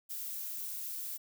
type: noise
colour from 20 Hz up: violet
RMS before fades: -40 dBFS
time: 0.09-1.18 s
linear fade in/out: 20 ms
effects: none